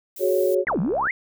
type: noise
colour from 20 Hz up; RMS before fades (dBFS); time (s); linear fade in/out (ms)
violet; -37; 0.16-0.55; 5
type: chord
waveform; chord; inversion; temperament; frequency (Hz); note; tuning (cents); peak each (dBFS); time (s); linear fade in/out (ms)
sine; F# suspended second; none; equal; 370 / 415.3 / 554.4; F#4 / G#4 / C#5; 0 / 0 / 0; -21 / -24 / -21; 0.19-0.65; 50
type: exponential two-way sweep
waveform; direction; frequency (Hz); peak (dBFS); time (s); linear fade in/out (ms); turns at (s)
sine; down then up; 2208 to 152.9 to 2208; -20; 0.67-1.11; 2; 0.8
type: click train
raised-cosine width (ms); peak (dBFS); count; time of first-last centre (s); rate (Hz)
1; -23; 28; 0.67-1.07; 67.5
effects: none